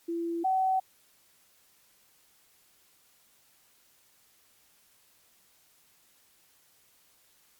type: tone pair in turn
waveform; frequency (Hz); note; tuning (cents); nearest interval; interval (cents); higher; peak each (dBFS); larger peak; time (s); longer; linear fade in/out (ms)
sine; 337.3 / 757.2; E4 / F#5; +40 / +40; octave + major second; 1400; second; -29 / -23; second; 0.08-0.44 / 0.44-0.8; neither; 10
effects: white hiss -64 dBFS RMS until 7.59 s + MP3 96 kbps